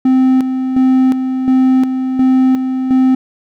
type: tone with tremolo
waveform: triangle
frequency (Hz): 259.7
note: C4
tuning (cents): -13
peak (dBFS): -5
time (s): 0.05-3.15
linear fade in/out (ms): 5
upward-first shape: square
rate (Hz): 1.4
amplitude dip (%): 55
effects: none